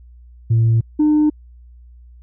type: tone pair in turn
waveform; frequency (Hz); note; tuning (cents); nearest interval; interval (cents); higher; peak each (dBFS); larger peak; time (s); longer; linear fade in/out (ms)
sine; 113.9 / 302.3; A#2 / D#4; -40 / -50; octave + perfect fourth; 1690; second; -9; neither; 0.5-0.81 / 0.99-1.3; neither; 10
effects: tanh soft clip ceiling -9 dBFS + added 60 Hz sine -40 dBFS peak until 2.22 s